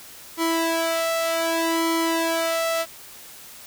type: tone with flanger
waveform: sawtooth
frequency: 329.6 Hz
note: E4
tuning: in tune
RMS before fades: -23 dBFS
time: 0.37-2.86 s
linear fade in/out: 50 ms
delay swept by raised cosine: 0.94 to 1.5 ms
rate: 0.65 Hz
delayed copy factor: +1
effects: white hiss -43 dBFS RMS until 3.66 s